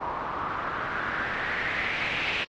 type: noise with low-pass filter sweep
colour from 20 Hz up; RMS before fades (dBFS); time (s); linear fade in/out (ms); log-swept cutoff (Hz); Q
white; -30; 0-2.45; 20; 980 to 2700; 3.6
effects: low-pass 5000 Hz 12 dB/octave + AAC 48 kbps